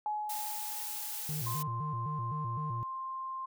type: tone with exponential decay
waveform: sine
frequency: 845 Hz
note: G#5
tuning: 30 cents sharp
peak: -30 dBFS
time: 0.06-1.9 s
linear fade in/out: 1 ms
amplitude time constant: 400 ms
type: noise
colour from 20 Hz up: blue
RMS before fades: -39 dBFS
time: 0.29-1.63 s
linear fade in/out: 10 ms
type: tone with vibrato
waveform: triangle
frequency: 133.5 Hz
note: C3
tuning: 35 cents sharp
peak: -33 dBFS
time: 1.29-2.83 s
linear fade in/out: 0 ms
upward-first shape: square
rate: 3.9 Hz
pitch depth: 230 cents each way
type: tone with pitch glide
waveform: sine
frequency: 1046.5 to 1053.2 Hz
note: C6 to C6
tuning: 0 to +11 cents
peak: -36 dBFS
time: 1.46-3.46 s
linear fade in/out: 10 ms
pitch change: +11 cents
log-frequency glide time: 1.79-3.09 s
effects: none